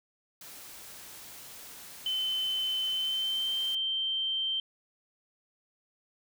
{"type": "noise", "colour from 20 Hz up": "white", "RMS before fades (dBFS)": -47, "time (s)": [0.41, 3.75], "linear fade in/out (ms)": 2}
{"type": "tone with pitch glide", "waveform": "sine", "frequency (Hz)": [3060, 3130], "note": ["G7", "G7"], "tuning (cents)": [-42, -3], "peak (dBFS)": -28, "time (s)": [2.06, 4.6], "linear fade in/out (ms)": 2, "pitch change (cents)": 39, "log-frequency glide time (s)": [2.93, 3.56]}
{"effects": []}